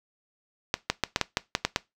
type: clicks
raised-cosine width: 0.2 ms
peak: -5 dBFS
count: 9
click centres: 0.741 / 0.9 / 1.037 / 1.161 / 1.213 / 1.371 / 1.551 / 1.65 / 1.761 s
effects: noise-tail reverb RT60 0.2 s tail -20 dB re dry